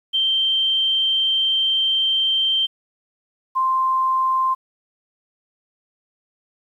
sine tone pair in turn, 3136 / 1046.5 Hz, G7 / C6, 0 / 0 cents, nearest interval octave + perfect fifth, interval 1900 cents, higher first, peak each -16 dBFS, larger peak neither, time 0.13-2.67 / 3.55-4.55 s, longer first, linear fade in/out 20 ms, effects 9-bit

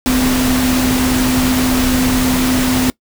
sine tone in noise, 255 Hz, C4, 44 cents flat, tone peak -13 dBFS, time 0.06-2.9 s, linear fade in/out 0 ms, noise pink, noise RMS -18 dBFS, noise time 0.06-2.9 s, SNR +2 dB, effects noise-tail reverb RT60 0.1 s tail -22 dB re dry

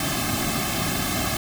pink noise with comb filter, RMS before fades -25 dBFS, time 0-1.37 s, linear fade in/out 2 ms, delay 2.1 ms, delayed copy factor -1, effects none

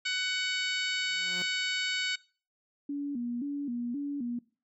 harmonic tone, 747 Hz, F#5, 16 cents sharp, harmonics 2 / 3 / 4 / 5 / 6 / 7 / 8 / 9 / 10, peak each -35 / -34 / -35 / -38 / -37 / -47 / -50 / -51 / -44 dBFS, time 0.05-2.16 s, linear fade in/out 10 ms
sawtooth tone with exponential growth, 179.8 Hz, F#3, 49 cents flat, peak -33 dBFS, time 0.96-1.42 s, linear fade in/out 0 ms, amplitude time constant 100 ms
sine tone with vibrato, 261.6 Hz, C4, in tune, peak -31 dBFS, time 2.89-4.39 s, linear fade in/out 5 ms, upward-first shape square, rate 1.9 Hz, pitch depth 150 cents each way
effects noise-tail reverb RT60 0.4 s tail -22 dB re dry

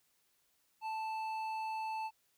sine tone with hard clipping, 880 Hz, A5, in tune, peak -38 dBFS, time 0.81-2.11 s, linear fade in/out 50 ms, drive 8 dB, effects white hiss -75 dBFS RMS until 2.37 s

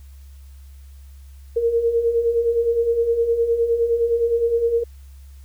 sine beating tone pair, 458.3 / 468 Hz, A#4 / A#4, -29 / +7 cents, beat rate 9.7 Hz, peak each -24 / -17 dBFS, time 1.56-4.84 s, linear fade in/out 10 ms, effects added 68 Hz sine -39 dBFS peak until 5.44 s + white hiss -58 dBFS RMS until 5.44 s

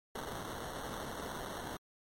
blue noise with sample-and-hold, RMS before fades -42 dBFS, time 0.15-1.77 s, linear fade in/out 5 ms, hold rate 2450 Hz, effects MP3 64 kbps

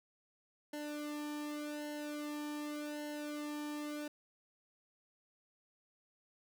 sawtooth tone with flanger, 296.8 Hz, D4, 18 cents sharp, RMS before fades -42 dBFS, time 0.73-4.08 s, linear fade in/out 5 ms, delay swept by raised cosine 0.83 to 1.46 ms, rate 0.86 Hz, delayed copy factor -0.85, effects none

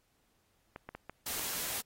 clicks, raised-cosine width 0.5 ms, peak -27 dBFS, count 5, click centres 0.761 / 0.89 / 0.95 / 1.096 / 1.395 s
white noise, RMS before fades -37 dBFS, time 1.26-1.81 s, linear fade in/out 5 ms
effects pink hiss -74 dBFS RMS until 1.85 s + AAC 48 kbps

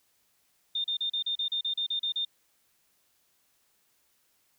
sine tone bursts, 3625 Hz, A#7, 49 cents flat, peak -27 dBFS, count 12, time 0.75-2.25 s, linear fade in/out 5 ms, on 92 ms, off 36 ms, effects white hiss -70 dBFS RMS until 4.58 s

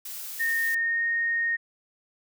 blue noise, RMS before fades -37 dBFS, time 0.05-0.75 s, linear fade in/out 5 ms
sine tone with pitch glide, 1838 to 1854 Hz, A#6 to A#6, -25 to -10 cents, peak -23 dBFS, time 0.39-1.57 s, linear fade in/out 20 ms, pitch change +15 cents, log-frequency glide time 0.78-1.05 s
effects none

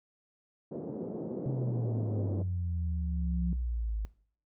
pink band-pass noise, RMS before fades -38 dBFS, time 0.71-2.43 s, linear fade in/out 10 ms, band 170 to 520 Hz, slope 24 dB/octave
sine tone with exponential growth, 174.61 Hz, F3, in tune, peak -29 dBFS, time 1.13-3.53 s, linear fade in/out 2 ms, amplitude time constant 520 ms
sine exponential sweep, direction down, 134.7 to 51.9 Hz, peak -30 dBFS, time 1.46-4.05 s, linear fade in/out 0 ms
effects noise-tail reverb RT60 0.5 s tail -20 dB re dry

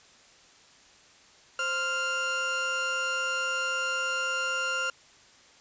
30% pulse tone pair together, 523.3 / 1394.2 Hz, C5 / F6, 0 / -3 cents, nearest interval octave + perfect fourth, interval 1697 cents, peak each -34 / -25 dBFS, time 1.59-4.9 s, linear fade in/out 2 ms, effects white hiss -56 dBFS RMS until 5.6 s + resampled to 16000 Hz

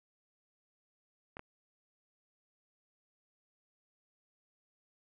clicks, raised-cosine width 0.5 ms, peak -29 dBFS, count 2, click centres 1.369 / 1.394 s, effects none

